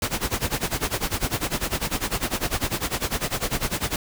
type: noise with tremolo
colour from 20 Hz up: pink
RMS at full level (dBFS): -23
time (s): 0.02-3.96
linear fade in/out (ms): 2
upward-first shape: sine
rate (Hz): 10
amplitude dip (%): 90
effects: none